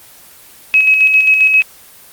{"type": "tone with tremolo", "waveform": "sine", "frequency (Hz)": 2557, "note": "D#7", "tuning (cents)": 47, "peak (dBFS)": -5, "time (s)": [0.74, 1.62], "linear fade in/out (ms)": 0, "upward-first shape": "square", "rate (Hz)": 7.5, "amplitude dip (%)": 40, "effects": ["white hiss -40 dBFS RMS until 2.12 s", "Opus 24 kbps"]}